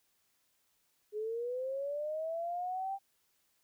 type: linear sweep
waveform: sine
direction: up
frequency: 415.3 to 792 Hz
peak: -34 dBFS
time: 1.12-2.99 s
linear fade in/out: 50 ms
effects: white hiss -75 dBFS RMS until 3.63 s